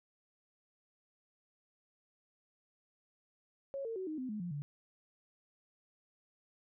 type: tone with pitch steps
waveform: sine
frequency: 550 / 454.5 / 375.7 / 310.5 / 256.6 / 212.1 / 175.25 / 144.84 Hz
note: C#5 / A#4 / F#4 / D#4 / C4 / G#3 / F3 / D3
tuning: -14 / -44 / +26 / -3 / -34 / +37 / +6 / -24 cents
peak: -37 dBFS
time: 3.74-4.62 s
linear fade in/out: 0 ms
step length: 110 ms
effects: none